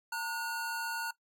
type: tone pair together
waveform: square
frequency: 913 / 1449.3 Hz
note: A#5 / F#6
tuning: -36 / -36 cents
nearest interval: minor sixth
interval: 800 cents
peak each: -38 / -37 dBFS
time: 0.12-1.11 s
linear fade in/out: 5 ms
effects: noise-tail reverb RT60 0.1 s tail -18 dB re dry